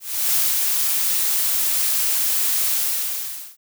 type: noise with ADSR envelope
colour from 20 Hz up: blue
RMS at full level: -18 dBFS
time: 0-3.57 s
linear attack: 330 ms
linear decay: 200 ms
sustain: -2 dB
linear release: 830 ms
effects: none